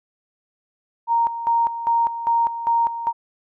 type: tone with tremolo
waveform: sine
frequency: 930 Hz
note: A#5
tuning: 4 cents flat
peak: -15 dBFS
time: 1.07-3.13 s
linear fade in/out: 50 ms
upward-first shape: square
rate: 2.5 Hz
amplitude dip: 70%
effects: none